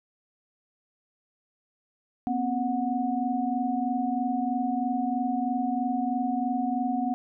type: tone cluster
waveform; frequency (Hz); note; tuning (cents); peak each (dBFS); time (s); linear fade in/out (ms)
sine; 241.2 / 264.3 / 733; B3 / C4 / F#5; -41 / +18 / -16; -29; 2.27-7.14; 0
effects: none

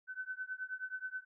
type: tone with tremolo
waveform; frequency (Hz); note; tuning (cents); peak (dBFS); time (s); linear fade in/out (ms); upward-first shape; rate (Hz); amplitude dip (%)
sine; 1516; F#6; +42; -35; 0.07-1.25; 50; triangle; 9.4; 100
effects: none

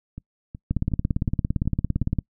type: two click trains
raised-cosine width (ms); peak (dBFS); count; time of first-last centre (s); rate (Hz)
5; -22 / -10; 6 / 27; 0.18-2.025 / 0.71-2.187; 2.71 / 17.6
effects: noise-tail reverb RT60 0.1 s tail -25 dB re dry

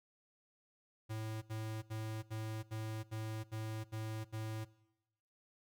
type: tone bursts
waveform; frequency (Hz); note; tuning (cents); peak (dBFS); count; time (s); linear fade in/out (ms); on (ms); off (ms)
square; 109.8; A2; -3; -40; 9; 1.09-4.652; 20; 330; 74
effects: noise-tail reverb RT60 1.0 s tail -21 dB re dry

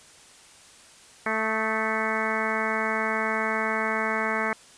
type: harmonic tone with a mistuned harmonic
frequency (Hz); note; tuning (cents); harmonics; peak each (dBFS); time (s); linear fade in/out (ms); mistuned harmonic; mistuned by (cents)
220; A3; 0; 1 / 2 / 3 / 4 / 5 / 6 / 7 / 8 / 9 / 10; -33 / -33 / -33 / -33 / -33 / -33 / -33 / -33 / -33 / -33; 1.26-4.53; 2; 6; -36
effects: white hiss -51 dBFS RMS until 4.77 s + resampled to 22050 Hz

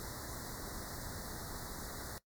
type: band-stop noise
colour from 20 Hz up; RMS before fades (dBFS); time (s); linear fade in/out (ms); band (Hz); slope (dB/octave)
pink; -44; 0-2.18; 0; 2000 to 3800; 96
effects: noise-tail reverb RT60 0.1 s tail -18 dB re dry + MP3 96 kbps

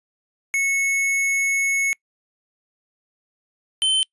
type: tone pair in turn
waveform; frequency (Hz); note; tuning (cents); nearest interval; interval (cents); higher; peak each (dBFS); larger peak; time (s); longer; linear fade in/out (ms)
square; 2199 / 3080; C#7 / G7; -14 / -31; tritone; 583; second; -19 / -17; second; 0.54-1.93 / 3.82-4.03; first; 0
effects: noise-tail reverb RT60 0.1 s tail -26 dB re dry + resampled to 24000 Hz

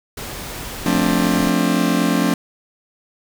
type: noise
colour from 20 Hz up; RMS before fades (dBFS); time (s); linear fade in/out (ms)
pink; -30; 0.17-1.5; 5
type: chord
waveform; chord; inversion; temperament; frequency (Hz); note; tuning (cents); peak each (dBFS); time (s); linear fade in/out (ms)
40% pulse; D minor seventh; first; just; 176.2 / 220.2 / 264.3 / 293.7; F3 / A3 / C4 / D4; +16 / +2 / +18 / 0; -20; 0.86-2.34; 2
effects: none

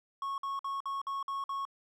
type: tone bursts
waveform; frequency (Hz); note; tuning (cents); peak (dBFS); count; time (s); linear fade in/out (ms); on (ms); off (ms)
triangle; 1100; C#6; -14; -31; 7; 0.22-1.652; 2; 160; 52
effects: none

